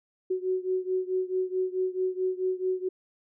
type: beating tone pair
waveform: sine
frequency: 370 / 374.6 Hz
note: F#4 / F#4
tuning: 0 / +21 cents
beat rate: 4.6 Hz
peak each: -28 / -30 dBFS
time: 0.3-2.89 s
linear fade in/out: 10 ms
effects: none